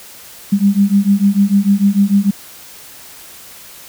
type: beating tone pair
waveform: sine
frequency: 196.6 / 203.3 Hz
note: G3 / G#3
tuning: +5 / -37 cents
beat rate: 6.7 Hz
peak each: -12 dBFS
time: 0.52-2.31 s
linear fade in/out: 10 ms
effects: white hiss -37 dBFS RMS until 3.88 s